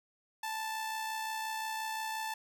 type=tone with amplitude modulation; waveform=sawtooth; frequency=880 Hz; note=A5; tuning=in tune; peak=-30 dBFS; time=0.43-2.34 s; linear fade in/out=5 ms; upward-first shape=sine; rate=65.7 Hz; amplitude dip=35%; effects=none